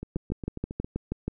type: two click trains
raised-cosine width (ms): 3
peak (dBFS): -16 / -22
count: 8 / 7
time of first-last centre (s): 0.16-1.28 / 0.03-0.845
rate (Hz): 6.25 / 7.36
effects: none